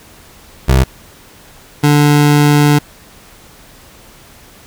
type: tone pair in turn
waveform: 25% pulse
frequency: 65.41 / 146.84 Hz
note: C2 / D3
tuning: 0 / 0 cents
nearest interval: octave + major second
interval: 1400 cents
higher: second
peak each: -3 dBFS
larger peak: neither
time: 0.68-0.84 / 1.83-2.79 s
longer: second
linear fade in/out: 10 ms
effects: pink hiss -41 dBFS RMS until 4.66 s